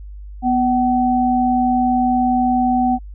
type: tone pair together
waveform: sine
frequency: 246.9 / 758 Hz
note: B3 / F#5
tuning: 0 / +42 cents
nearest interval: octave + perfect fifth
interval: 1942 cents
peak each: -16 / -16 dBFS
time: 0.42-2.99 s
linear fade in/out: 50 ms
effects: added 50 Hz sine -31 dBFS peak until 3.14 s